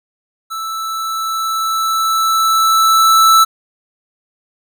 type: tone with level ramp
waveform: square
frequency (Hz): 1318.5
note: E6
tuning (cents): 0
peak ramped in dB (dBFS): -22 to -6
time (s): 0.5-3.45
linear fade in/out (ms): 20
effects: none